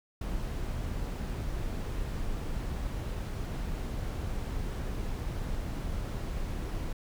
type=noise; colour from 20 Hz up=brown; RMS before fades=-34 dBFS; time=0.21-6.93 s; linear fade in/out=5 ms; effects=none